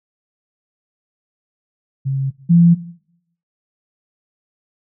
sine tone pair in turn, 135.4 / 170.59 Hz, C#3 / F3, -40 / -40 cents, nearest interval major third, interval 400 cents, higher second, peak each -16 / -7 dBFS, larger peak second, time 2.05-2.31 / 2.49-2.75 s, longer neither, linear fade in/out 20 ms, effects noise-tail reverb RT60 0.7 s tail -17 dB re dry

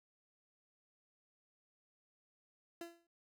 30% pulse tone with exponential decay, 339.3 Hz, F4, 50 cents flat, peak -39 dBFS, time 2.81-3.07 s, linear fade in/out 2 ms, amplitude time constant 55 ms, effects none

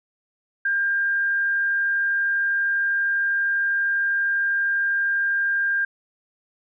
sine tone with frequency modulation, 1600 Hz, G6, 35 cents sharp, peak -19 dBFS, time 0.65-5.85 s, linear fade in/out 5 ms, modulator 72.5 Hz, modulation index 0.22, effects none

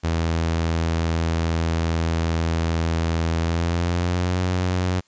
sawtooth tone with pitch glide, 82.41 to 90.91 Hz, E2 to F#2, 0 to -30 cents, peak -16 dBFS, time 0.03-5.01 s, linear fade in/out 20 ms, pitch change +170 cents, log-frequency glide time 3.38-4.39 s, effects white hiss -61 dBFS RMS until 5.07 s + resampled to 16000 Hz

